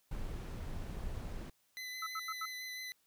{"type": "noise", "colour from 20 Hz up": "brown", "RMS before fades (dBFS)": -41, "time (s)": [0.11, 1.5], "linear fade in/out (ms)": 5}
{"type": "tone with vibrato", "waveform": "25% pulse", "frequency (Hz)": 2015, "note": "B6", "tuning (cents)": 34, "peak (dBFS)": -38, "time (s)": [1.77, 2.92], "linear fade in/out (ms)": 0, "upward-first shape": "sine", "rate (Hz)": 6, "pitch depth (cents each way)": 16}
{"type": "tone bursts", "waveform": "sine", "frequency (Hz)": 1301, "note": "E6", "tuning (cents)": -23, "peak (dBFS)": -37, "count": 4, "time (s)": [2.02, 2.456], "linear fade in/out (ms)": 5, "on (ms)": 46, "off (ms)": 84}
{"effects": ["white hiss -74 dBFS RMS until 3.06 s"]}